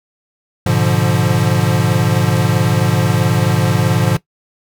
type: chord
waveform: square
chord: G# diminished seventh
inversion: none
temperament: equal with one note detuned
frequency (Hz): 103.83 / 122.26 / 146.83 / 174.61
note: G#2 / B2 / D3 / F3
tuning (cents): 0 / -17 / 0 / 0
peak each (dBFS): -18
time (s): 0.66-4.17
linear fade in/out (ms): 5
effects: noise-tail reverb RT60 0.1 s tail -18 dB re dry